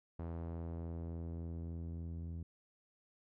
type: tone with low-pass filter sweep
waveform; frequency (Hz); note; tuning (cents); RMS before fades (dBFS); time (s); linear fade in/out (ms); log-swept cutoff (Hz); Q
sawtooth; 83.5; E2; +23; -43; 0.19-2.43; 5; 960 to 200; 0.77
effects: none